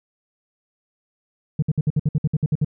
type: tone bursts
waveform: sine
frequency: 150.9 Hz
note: D3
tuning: 47 cents sharp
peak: -13 dBFS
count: 12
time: 1.59-2.647 s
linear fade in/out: 5 ms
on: 34 ms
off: 59 ms
effects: tanh soft clip ceiling -14 dBFS